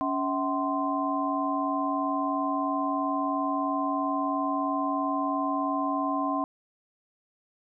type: tone cluster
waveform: sine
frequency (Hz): 281.1 / 650 / 753 / 1042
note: C#4 / E5 / F#5 / C6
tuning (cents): +24 / -24 / +30 / -7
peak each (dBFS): -29 / -34 / -33 / -29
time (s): 0.01-6.44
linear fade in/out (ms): 0
effects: none